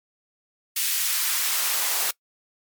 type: noise with high-pass filter sweep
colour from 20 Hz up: white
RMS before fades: -24 dBFS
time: 0.76-2.11 s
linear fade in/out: 5 ms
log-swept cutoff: 2500 to 490 Hz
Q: 0.86
effects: noise-tail reverb RT60 0.1 s tail -23 dB re dry + MP3 96 kbps